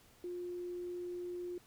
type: tone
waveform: sine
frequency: 354.3 Hz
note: F4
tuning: 25 cents sharp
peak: -39 dBFS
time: 0.24-1.58 s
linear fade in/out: 2 ms
effects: pink hiss -64 dBFS RMS until 1.66 s